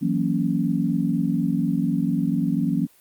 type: chord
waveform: sine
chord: F# dominant seventh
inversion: third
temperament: equal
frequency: 164.81 / 185 / 233.1 / 277.2 Hz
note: E3 / F#3 / A#3 / C#4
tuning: 0 / 0 / 0 / 0 cents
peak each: -25 dBFS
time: 0.01-2.87 s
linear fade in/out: 20 ms
effects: white hiss -56 dBFS RMS until 3 s + Opus 32 kbps